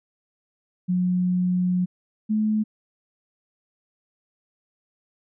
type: tone pair in turn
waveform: sine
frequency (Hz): 180.8 / 215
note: F#3 / A3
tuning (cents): -40 / -40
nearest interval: minor third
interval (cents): 300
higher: second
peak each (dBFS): -19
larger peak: neither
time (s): 0.88-1.86 / 2.29-2.64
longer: first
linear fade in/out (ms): 20
effects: none